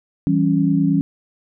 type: chord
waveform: sine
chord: C# diminished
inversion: first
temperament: equal with one note detuned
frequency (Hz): 164.81 / 194.19 / 277.2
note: E3 / G3 / C#4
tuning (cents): 0 / -16 / 0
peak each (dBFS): -18 / -20 / -17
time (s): 0.27-1.01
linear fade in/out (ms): 0
effects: none